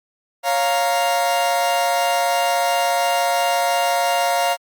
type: chord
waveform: 40% pulse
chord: Bb minor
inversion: first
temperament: equal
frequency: 554.4 / 698.5 / 932.3 Hz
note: Db5 / F5 / Bb5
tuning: 0 / 0 / 0 cents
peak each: -23 / -18 / -22 dBFS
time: 0.43-4.57 s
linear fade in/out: 50 ms
effects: Opus 48 kbps